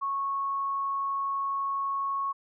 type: tone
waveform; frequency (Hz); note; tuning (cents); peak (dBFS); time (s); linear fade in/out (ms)
sine; 1102; C#6; -11; -27; 0.01-2.33; 20
effects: none